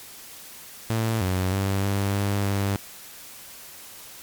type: tone with pitch steps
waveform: sawtooth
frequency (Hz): 112.5 / 92.8 / 97.6 / 99.4 / 100.5 / 99.4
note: A2 / F#2 / G2 / G2 / G2 / G2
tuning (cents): +39 / +6 / -7 / +25 / +44 / +25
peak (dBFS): -18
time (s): 0.9-2.76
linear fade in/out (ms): 0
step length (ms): 310
effects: white hiss -43 dBFS RMS until 4.22 s + MP3 96 kbps